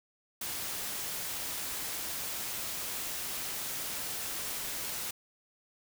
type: noise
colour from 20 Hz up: white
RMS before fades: -37 dBFS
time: 0.41-5.11 s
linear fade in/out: 5 ms
effects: none